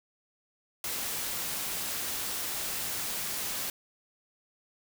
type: noise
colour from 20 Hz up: white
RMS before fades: -34 dBFS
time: 0.84-3.7 s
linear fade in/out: 2 ms
effects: none